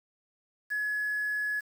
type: tone with quantisation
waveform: sine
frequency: 1694 Hz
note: G#6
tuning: 34 cents sharp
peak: -28 dBFS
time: 0.7-1.61 s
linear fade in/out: 20 ms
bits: 8
effects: none